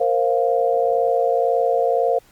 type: chord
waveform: sine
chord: Bb suspended second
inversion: none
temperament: equal with one note detuned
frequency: 466.2 / 528.1 / 698.5 Hz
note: Bb4 / C5 / F5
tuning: 0 / +16 / 0 cents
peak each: -20 dBFS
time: 0-2.19 s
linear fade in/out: 10 ms
effects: pink hiss -54 dBFS RMS until 2.31 s + Opus 24 kbps